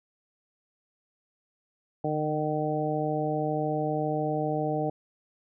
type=harmonic tone with a mistuned harmonic; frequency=152.8 Hz; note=D#3; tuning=31 cents flat; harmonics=1 / 2 / 3 / 4 / 5; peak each=-32 / -32 / -32 / -32 / -32 dBFS; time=2.04-4.9 s; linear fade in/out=5 ms; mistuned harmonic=1; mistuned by=-23 cents; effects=none